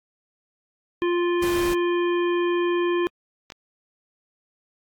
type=harmonic tone; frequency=349.2 Hz; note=F4; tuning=in tune; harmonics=1 / 3 / 5 / 7 / 9; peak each=-20 / -30 / -34 / -37 / -39 dBFS; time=1.02-3.07 s; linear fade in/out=0 ms
type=noise; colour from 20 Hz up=pink; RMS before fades=-32 dBFS; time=1.42-1.74 s; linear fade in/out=5 ms
type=clicks; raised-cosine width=0.2 ms; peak=-21 dBFS; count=2; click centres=3.502 / 3.521 s
effects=AAC 64 kbps